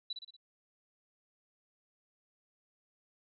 sine tone with echo, 3951 Hz, B7, in tune, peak -35 dBFS, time 0.1-0.13 s, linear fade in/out 5 ms, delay 59 ms, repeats 4, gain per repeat -5 dB, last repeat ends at 0.366 s, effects none

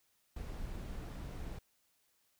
brown noise, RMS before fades -43 dBFS, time 0.36-1.59 s, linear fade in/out 5 ms, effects white hiss -75 dBFS RMS until 2.39 s

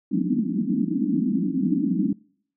white band-pass noise, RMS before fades -23 dBFS, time 0.11-2.13 s, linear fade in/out 5 ms, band 170 to 310 Hz, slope 96 dB/octave, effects noise-tail reverb RT60 0.6 s tail -26 dB re dry

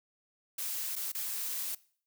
blue noise with dropouts, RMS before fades -36 dBFS, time 0.58-1.75 s, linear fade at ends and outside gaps 5 ms, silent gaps 0.955-0.962 / 1.119-1.148 s, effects noise-tail reverb RT60 0.5 s tail -21 dB re dry

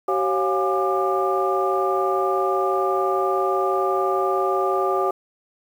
sine tone cluster, 382 / 546 / 709 / 820 / 1194 Hz, G4 / C#5 / F5 / G#5 / D6, -45 / -26 / +26 / -22 / +28 cents, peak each -22 / -26 / -25 / -28 / -24 dBFS, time 0.08-5.11 s, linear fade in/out 5 ms, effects tanh soft clip ceiling -8 dBFS + 8-bit

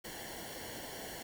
pink noise with comb filter, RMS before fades -45 dBFS, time 0.04-1.23 s, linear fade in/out 10 ms, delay 0.8 ms, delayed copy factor -0.75, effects none

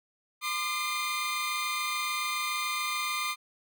20% pulse tone cluster, 1031 / 1207 / 2089 Hz, C6 / D6 / C7, -26 / +47 / -3 cents, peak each -33 / -26 / -31 dBFS, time 0.41-3.36 s, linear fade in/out 50 ms, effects none

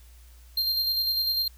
square tone with tremolo, 4186 Hz, C8, in tune, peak -23 dBFS, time 0.57-1.48 s, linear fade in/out 5 ms, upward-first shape square, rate 10 Hz, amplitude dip 30%, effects added 60 Hz sine -48 dBFS peak until 1.57 s + white hiss -59 dBFS RMS until 1.57 s

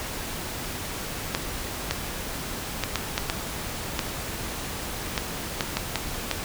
clicks, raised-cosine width 0.2 ms, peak -6 dBFS, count 12, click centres 1.349 / 1.91 / 2.837 / 2.957 / 3.179 / 3.299 / 3.992 / 5.178 / 5.608 / 5.77 / 5.957 / 6.313 s, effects pink hiss -33 dBFS RMS until 6.44 s

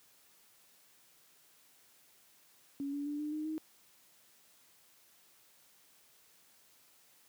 sine tone with pitch steps, 280 / 286.4 / 292.9 / 299.6 / 306.4 / 313.4 Hz, C#4 / D4 / D4 / D4 / D#4 / D#4, +18 / -43 / -5 / +35 / -27 / +13 cents, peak -35 dBFS, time 2.8-3.58 s, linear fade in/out 0 ms, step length 130 ms, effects white hiss -65 dBFS RMS until 7.28 s + high-pass 100 Hz 12 dB/octave

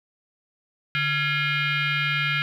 sine tone with frequency modulation, 146.83 Hz, D3, in tune, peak -21 dBFS, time 0.95-2.42 s, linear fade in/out 0 ms, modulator 763 Hz, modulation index 3.8, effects 9-bit

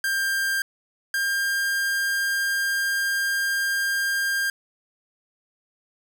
45% pulse tone pair in turn, 1592 / 1601.2 Hz, G6 / G6, +26 / +36 cents, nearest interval unison, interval 10 cents, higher second, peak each -22 dBFS, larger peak neither, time 0.04-0.62 / 1.14-4.5 s, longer second, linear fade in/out 2 ms, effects none

